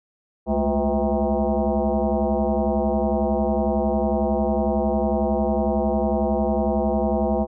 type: tone with frequency modulation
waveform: sine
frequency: 220 Hz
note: A3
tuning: in tune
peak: -18 dBFS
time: 0.46-7.47 s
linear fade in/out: 50 ms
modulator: 143 Hz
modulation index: 4.1
effects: none